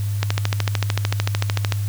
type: click train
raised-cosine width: 0.2 ms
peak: -3 dBFS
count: 21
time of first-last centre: 0.23-1.723 s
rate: 13.4 Hz
effects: added 102 Hz sine -20 dBFS peak until 1.88 s + white hiss -40 dBFS RMS until 1.88 s